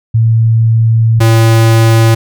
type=tone pair in turn; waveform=sine / square; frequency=113.2 / 113.2 Hz; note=A2 / A2; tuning=+50 / +50 cents; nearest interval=unison; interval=0 cents; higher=neither; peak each=-5 dBFS; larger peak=neither; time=0.14-1.2 / 1.2-2.15 s; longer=first; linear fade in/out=10 ms; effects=none